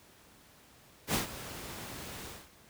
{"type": "noise with ADSR envelope", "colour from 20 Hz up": "pink", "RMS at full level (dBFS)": -28, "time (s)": [1.07, 2.5], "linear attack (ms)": 72, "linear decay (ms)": 120, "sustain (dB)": -15, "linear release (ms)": 240, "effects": ["pink hiss -59 dBFS RMS until 2.69 s", "high-pass 60 Hz 12 dB/octave"]}